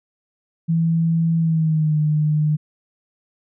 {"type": "tone with pitch glide", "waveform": "sine", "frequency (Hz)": [164.81, 152.01], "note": ["E3", "D#3"], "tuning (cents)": [0, -40], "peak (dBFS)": -15, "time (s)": [0.68, 2.57], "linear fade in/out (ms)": 20, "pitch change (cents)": -140, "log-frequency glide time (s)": [1.38, 1.97], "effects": []}